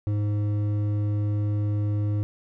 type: tone with hard clipping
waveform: sine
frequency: 103.9 Hz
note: G#2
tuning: 1 cent sharp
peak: -24 dBFS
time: 0.07-2.23 s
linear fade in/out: 0 ms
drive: 8 dB
effects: none